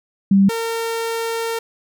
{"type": "tone pair in turn", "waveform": ["sine", "sawtooth"], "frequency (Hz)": [196, 457.1], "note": ["G3", "A#4"], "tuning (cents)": [0, -34], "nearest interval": "octave + minor third", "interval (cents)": 1466, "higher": "second", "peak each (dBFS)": [-9, -17], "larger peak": "first", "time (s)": [[0.31, 0.49], [0.49, 1.59]], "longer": "second", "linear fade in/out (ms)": 5, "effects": []}